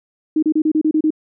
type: tone bursts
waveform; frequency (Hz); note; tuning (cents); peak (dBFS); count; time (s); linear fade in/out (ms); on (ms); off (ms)
sine; 311.1; D#4; 0; -12; 8; 0.36-1.105; 5; 66; 31
effects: none